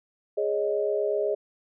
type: chord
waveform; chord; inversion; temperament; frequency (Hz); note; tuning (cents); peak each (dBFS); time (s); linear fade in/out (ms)
sine; Ab suspended fourth; none; equal; 415.3 / 554.4 / 622.3; Ab4 / Db5 / Eb5; 0 / 0 / 0; -26 / -30 / -28; 0.37-1.35; 10
effects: none